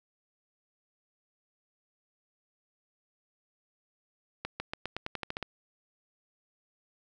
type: accelerating click train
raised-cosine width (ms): 0.3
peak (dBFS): -18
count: 11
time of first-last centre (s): 4.45-5.427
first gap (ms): 150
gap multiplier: 0.9
effects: none